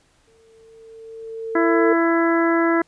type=tone with exponential growth; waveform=sine; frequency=449.6 Hz; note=A4; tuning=37 cents sharp; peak=-15 dBFS; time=0.27-1.93 s; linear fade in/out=5 ms; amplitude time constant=360 ms
type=harmonic tone; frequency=333.7 Hz; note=E4; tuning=21 cents sharp; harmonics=1 / 2 / 3 / 4 / 5 / 6; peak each=-17 / -24 / -26 / -25 / -26 / -29 dBFS; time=1.55-2.82 s; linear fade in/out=5 ms
effects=pink hiss -60 dBFS RMS until 2.87 s + resampled to 22050 Hz